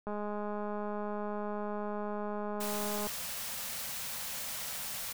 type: click train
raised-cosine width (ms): 1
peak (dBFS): -25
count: 625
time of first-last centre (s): 0.07-3.07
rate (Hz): 208
type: band-stop noise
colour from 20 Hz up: white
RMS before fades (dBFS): -39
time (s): 2.6-5.13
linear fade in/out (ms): 10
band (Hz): 260 to 460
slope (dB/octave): 96
effects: none